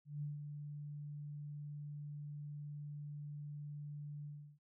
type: tone with ADSR envelope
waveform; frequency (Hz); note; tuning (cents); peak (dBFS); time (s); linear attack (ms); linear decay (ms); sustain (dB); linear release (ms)
sine; 146.83; D3; 0; -38; 0.05-4.59; 170; 160; -6; 340
effects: none